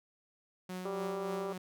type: tone with tremolo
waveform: sawtooth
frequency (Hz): 183.5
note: F#3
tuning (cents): -14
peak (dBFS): -34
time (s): 0.69-1.58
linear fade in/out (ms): 5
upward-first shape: triangle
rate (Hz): 3.5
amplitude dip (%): 50
type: harmonic tone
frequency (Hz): 196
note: G3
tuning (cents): 0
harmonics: 2 / 3 / 4 / 5 / 6 / 7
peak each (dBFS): -37 / -42 / -47 / -48 / -46 / -54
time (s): 0.85-1.53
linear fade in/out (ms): 5
effects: none